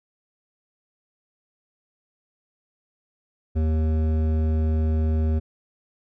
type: tone with hard clipping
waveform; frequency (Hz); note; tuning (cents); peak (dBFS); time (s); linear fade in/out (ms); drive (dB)
triangle; 78.6; D#2; +18; -21; 3.55-5.4; 20; 16
effects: none